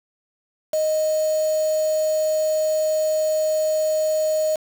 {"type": "tone with quantisation", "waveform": "sine", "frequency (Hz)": 622.3, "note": "D#5", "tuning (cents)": 0, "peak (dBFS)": -18, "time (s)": [0.73, 4.56], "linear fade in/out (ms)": 5, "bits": 5, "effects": []}